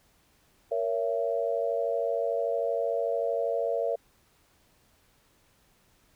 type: chord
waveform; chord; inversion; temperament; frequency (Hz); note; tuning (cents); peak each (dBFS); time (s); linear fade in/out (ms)
sine; A# diminished; none; just; 466.2 / 559.4 / 671.3; A#4 / C#5 / E5; 0 / +16 / +31; -30; 0.71-3.96; 10
effects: pink hiss -65 dBFS RMS until 6.15 s